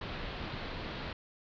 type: low-pass noise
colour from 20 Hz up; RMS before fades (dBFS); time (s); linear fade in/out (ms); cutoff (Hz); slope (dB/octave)
pink; -40; 0.01-1.13; 5; 4400; 48
effects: none